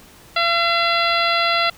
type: harmonic tone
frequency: 680 Hz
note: F5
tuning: 46 cents flat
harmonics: 1 / 2 / 3 / 4 / 5 / 6 / 7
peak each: -22 / -20 / -23 / -24 / -25 / -25 / -31 dBFS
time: 0.36-1.7 s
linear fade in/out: 5 ms
effects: pink hiss -46 dBFS RMS until 1.77 s